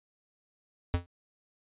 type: tone with exponential decay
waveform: square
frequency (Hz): 87.31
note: F2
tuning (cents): 0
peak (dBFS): -21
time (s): 0.94-1.06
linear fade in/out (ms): 0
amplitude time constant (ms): 26
effects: resampled to 8000 Hz